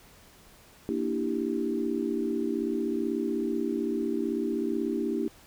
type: chord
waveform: sine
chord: E half-diminished seventh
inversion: second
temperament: equal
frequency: 233.1 / 293.7 / 329.6 / 392 Hz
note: Bb3 / D4 / E4 / G4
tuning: 0 / 0 / 0 / 0 cents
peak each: -32 dBFS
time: 0.89-5.28 s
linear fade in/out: 0 ms
effects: pink hiss -55 dBFS RMS until 5.46 s